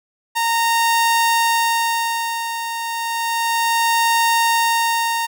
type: tone with tremolo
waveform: sawtooth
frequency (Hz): 923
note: A#5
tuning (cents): -17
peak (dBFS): -10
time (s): 0.35-5.27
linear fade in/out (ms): 20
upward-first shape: sine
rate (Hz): 0.32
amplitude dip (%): 65
effects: none

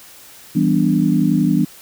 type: chord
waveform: sine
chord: E minor seventh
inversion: none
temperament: equal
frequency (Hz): 164.81 / 196 / 246.9 / 293.7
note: E3 / G3 / B3 / D4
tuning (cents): 0 / 0 / 0 / 0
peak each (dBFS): -18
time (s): 0.55-1.65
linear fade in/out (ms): 10
effects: white hiss -42 dBFS RMS until 1.81 s

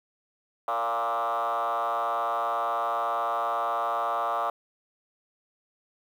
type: tone with frequency modulation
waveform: sine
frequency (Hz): 933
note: A#5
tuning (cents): +1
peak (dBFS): -23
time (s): 0.68-4.5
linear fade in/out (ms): 2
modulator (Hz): 118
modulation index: 3
effects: tanh soft clip ceiling -23 dBFS + 9-bit

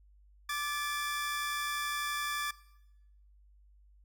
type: tone pair together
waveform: sawtooth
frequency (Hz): 1176 / 1728.2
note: D6 / A6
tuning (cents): +2 / -32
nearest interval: perfect fifth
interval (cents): 666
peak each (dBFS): -32 / -32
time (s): 0.49-2.51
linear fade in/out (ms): 5
effects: noise-tail reverb RT60 0.9 s tail -19 dB re dry + added 50 Hz sine -58 dBFS peak until 4.04 s

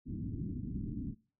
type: low-pass noise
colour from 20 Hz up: white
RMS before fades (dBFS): -39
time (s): 0.05-1.15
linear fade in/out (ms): 50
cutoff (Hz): 290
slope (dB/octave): 48
effects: noise-tail reverb RT60 0.4 s tail -23 dB re dry

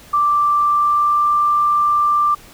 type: tone with pitch glide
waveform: sine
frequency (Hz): 1174.7 to 1182.2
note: D6 to D6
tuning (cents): 0 to +11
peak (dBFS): -12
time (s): 0.13-2.35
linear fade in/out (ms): 10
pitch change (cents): +11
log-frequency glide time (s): 0.5-1.3
effects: pink hiss -43 dBFS RMS until 2.53 s

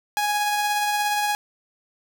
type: tone with tremolo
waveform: sawtooth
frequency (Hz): 830.6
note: G#5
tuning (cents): 0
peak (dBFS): -16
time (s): 0.17-1.35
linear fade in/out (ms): 0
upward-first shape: sine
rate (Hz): 17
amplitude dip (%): 25
effects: none

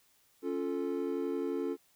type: chord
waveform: triangle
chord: Db augmented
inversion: none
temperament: equal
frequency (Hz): 277.2 / 349.2 / 440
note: Db4 / F4 / A4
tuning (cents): 0 / 0 / 0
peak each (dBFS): -34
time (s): 0.42-1.77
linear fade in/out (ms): 50
effects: white hiss -68 dBFS RMS until 1.95 s

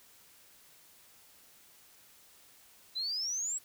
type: exponential sweep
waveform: sine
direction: up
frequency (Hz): 3951 to 7880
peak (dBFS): -32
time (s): 2.95-3.59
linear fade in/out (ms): 20
effects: white hiss -60 dBFS RMS until 3.64 s

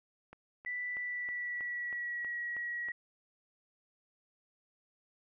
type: click train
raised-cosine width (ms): 0.5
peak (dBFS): -35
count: 9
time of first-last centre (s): 0.33-2.886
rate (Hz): 3.13
type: tone with pitch glide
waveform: sine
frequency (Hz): 1975.5 to 1913.7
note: B6 to A#6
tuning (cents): 0 to +45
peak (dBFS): -35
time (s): 0.66-2.92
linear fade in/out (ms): 5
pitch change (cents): -55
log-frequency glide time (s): 0.94-2.35
effects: none

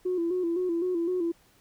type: tone with vibrato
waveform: sine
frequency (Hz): 350.6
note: F4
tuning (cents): +7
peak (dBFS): -24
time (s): 0.05-1.32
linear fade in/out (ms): 10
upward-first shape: square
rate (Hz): 3.9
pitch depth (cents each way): 69
effects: tanh soft clip ceiling -20 dBFS + pink hiss -62 dBFS RMS until 1.6 s

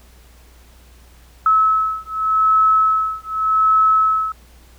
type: beating tone pair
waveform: sine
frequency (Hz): 1295 / 1295.85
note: E6 / E6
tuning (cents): -31 / -30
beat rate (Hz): 0.85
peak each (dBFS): -16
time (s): 1.46-4.32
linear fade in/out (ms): 2
effects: added 60 Hz sine -45 dBFS peak until 4.78 s + pink hiss -51 dBFS RMS until 4.78 s

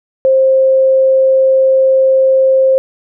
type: tone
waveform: sine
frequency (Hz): 529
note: C5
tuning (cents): +19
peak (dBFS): -6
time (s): 0.25-2.78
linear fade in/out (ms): 0
effects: none

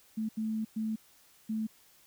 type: tone bursts at uneven times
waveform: sine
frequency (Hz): 219.2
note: A3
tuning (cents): -6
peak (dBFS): -30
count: 4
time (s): 0.17-0.29 / 0.37-0.65 / 0.76-0.96 / 1.49-1.67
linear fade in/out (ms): 10
effects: white hiss -62 dBFS RMS until 2.06 s

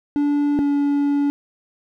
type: tone pair in turn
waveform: triangle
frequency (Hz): 289.6 / 285.6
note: D4 / D4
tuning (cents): -24 / -48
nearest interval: unison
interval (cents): 24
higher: first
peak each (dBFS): -14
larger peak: neither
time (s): 0.16-0.59 / 0.59-1.3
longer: second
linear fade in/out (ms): 0
effects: none

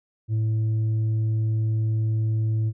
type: tone with tanh clipping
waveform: sine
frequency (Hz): 110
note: A2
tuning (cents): 0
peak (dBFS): -21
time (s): 0.28-2.73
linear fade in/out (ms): 50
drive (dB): 3
effects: none

